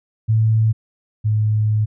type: tone pair in turn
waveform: sine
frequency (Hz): 110.6 / 107.39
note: A2 / A2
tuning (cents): +9 / -42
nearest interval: minor second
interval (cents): 51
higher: first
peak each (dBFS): -12 / -14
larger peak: first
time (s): 0.28-0.73 / 1.24-1.86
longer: second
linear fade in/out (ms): 20
effects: none